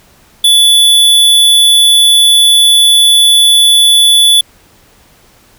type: tone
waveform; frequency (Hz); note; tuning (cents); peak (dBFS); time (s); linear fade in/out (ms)
square; 3450; A7; -35; -4; 0.44-4.41; 5
effects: pink hiss -45 dBFS RMS until 5.58 s